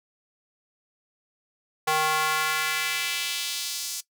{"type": "tone with high-pass filter sweep", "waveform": "square", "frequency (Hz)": 155.56, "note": "D#3", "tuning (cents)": 0, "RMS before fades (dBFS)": -27, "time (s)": [1.87, 4.01], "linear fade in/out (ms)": 10, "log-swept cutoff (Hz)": [760, 6000], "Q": 1.4, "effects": ["noise-tail reverb RT60 0.1 s tail -18 dB re dry"]}